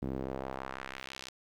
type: tone with band-pass filter sweep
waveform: sawtooth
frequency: 66 Hz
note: C2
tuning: 16 cents sharp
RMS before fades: -40 dBFS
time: 0.02-1.3 s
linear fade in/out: 0 ms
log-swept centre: 250 to 4800 Hz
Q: 1.2
effects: 11-bit